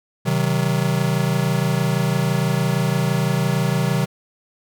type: chord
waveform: square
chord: C diminished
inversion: none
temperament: just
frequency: 130.81 / 156.98 / 188.37 Hz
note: C3 / Eb3 / Gb3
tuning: 0 / +16 / +31 cents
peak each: -22 / -22 / -24 dBFS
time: 0.25-4.06 s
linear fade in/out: 20 ms
effects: none